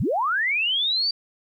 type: linear sweep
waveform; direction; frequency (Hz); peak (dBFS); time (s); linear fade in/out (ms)
sine; up; 70.2 to 4699; -20; 0-1.11; 5
effects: 10-bit